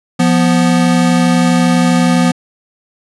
square tone pair together, 174.58 / 246.9 Hz, F3 / B3, 0 / 0 cents, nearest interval tritone, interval 600 cents, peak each -12 dBFS, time 0.19-2.32 s, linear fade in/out 10 ms, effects resampled to 24000 Hz

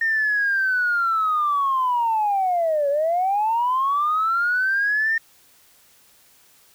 sine linear two-way sweep, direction down then up, 1828 to 554.4 to 1828 Hz, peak -17 dBFS, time 0.01-5.18 s, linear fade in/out 5 ms, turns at 2.89 s, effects tanh soft clip ceiling -13 dBFS + white hiss -55 dBFS RMS until 6.74 s

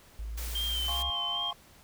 sine exponential sweep, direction up, 53.2 to 67 Hz, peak -34 dBFS, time 0.19-1.1 s, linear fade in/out 0 ms
white noise, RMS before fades -41 dBFS, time 0.37-1.03 s, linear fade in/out 10 ms
sine tone with vibrato, 3136 Hz, G7, in tune, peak -30 dBFS, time 0.55-1.51 s, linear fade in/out 5 ms, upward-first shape sine, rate 2.5 Hz, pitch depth 35 cents each way
triangle chord, Db major seventh, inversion first, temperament equal, 698.5 / 830.6 / 1046.5 / 1108.7 Hz, F5 / Ab5 / C6 / Db6, 0 / 0 / 0 / 0 cents, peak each -40 dBFS, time 0.88-1.53 s, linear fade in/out 2 ms
effects pink hiss -57 dBFS RMS until 1.83 s

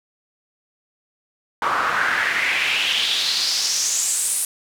pink noise with band-pass filter sweep, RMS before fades -21 dBFS, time 1.62-4.45 s, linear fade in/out 2 ms, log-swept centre 1100 to 10000 Hz, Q 3.8, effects none

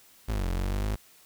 35% pulse exponential two-way sweep, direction down then up, 57.3 to 43.65 to 53.5 Hz, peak -25 dBFS, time 0.28-0.96 s, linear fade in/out 10 ms, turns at 0.47 s, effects white hiss -57 dBFS RMS until 1.25 s

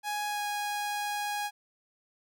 sawtooth tone with pitch glide, 832 to 825.8 Hz, G#5 to G#5, +3 to -10 cents, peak -27 dBFS, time 0.03-1.51 s, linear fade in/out 50 ms, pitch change -13 cents, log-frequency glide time 0.28-0.42 s, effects none

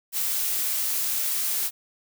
blue noise, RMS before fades -26 dBFS, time 0.12-1.71 s, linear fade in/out 50 ms, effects none

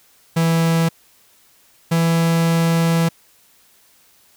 45% pulse tone pair in turn, 164.81 / 165.86 Hz, E3 / E3, 0 / +11 cents, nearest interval unison, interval 11 cents, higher second, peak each -14 dBFS, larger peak neither, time 0.36-0.89 / 1.91-3.09 s, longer second, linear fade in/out 10 ms, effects white hiss -54 dBFS RMS until 4.36 s

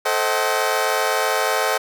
20% pulse chord, A diminished seventh, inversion none, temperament just, 440 / 528 / 633.6 / 760.3 Hz, A4 / C5 / Eb5 / Gb5, 0 / +16 / +31 / +47 cents, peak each -19 dBFS, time 0.05-1.78 s, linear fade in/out 10 ms, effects none

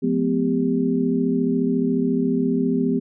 sine tone cluster, 177.7 / 217.1 / 251.5 / 397 Hz, F3 / A3 / B3 / G4, +30 / -23 / +32 / +22 cents, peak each -25 / -26 / -20 / -25 dBFS, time 0.02-3 s, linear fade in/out 20 ms, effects none

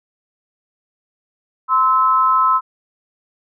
sine tone pair together, 1034.9 / 1302 Hz, C6 / E6, -19 / -22 cents, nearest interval major third, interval 397 cents, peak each -14 dBFS, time 1.68-2.61 s, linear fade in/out 50 ms, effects none

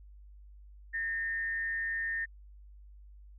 sine tone with frequency modulation, 1823 Hz, A#6, 39 cents flat, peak -31 dBFS, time 0.93-2.26 s, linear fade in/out 20 ms, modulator 164 Hz, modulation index 0.36, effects added 50 Hz sine -50 dBFS peak until 3.38 s

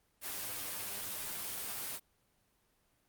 white noise with comb filter, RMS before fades -40 dBFS, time 0.21-2 s, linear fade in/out 50 ms, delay 10 ms, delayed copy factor +0.95, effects pink hiss -74 dBFS RMS until 3.08 s + Opus 24 kbps

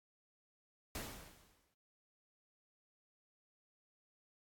pink noise with exponential decay, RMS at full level -42 dBFS, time 0.95-1.74 s, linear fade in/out 1 ms, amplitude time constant 170 ms, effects noise-tail reverb RT60 0.1 s tail -23 dB re dry + AAC 64 kbps

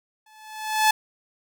sawtooth tone with exponential growth, 865 Hz, A5, 30 cents flat, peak -10 dBFS, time 0.26-0.91 s, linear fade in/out 5 ms, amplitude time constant 140 ms, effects none

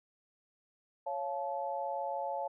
sine chord, Db augmented, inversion none, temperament just, 554.4 / 693 / 866.2 Hz, Db5 / F5 / A5, 0 / -14 / -27 cents, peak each -38 / -39 / -37 dBFS, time 1.06-2.48 s, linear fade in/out 10 ms, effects none

